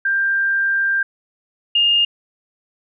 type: tone pair in turn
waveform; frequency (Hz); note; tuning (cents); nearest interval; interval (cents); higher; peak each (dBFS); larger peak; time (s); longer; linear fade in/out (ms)
sine; 1587 / 2828; G6 / F7; +21 / +21; minor seventh; 1000; second; -15 / -12; second; 0.05-1.03 / 1.75-2.05; first; 5
effects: none